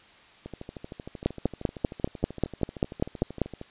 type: two click trains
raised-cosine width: 2 ms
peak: -9 / -24 dBFS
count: 12 / 42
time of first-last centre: 1.26-3.417 / 0.46-3.614 s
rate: 5.1 / 13 Hz
effects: white hiss -54 dBFS RMS until 3.7 s + resampled to 8000 Hz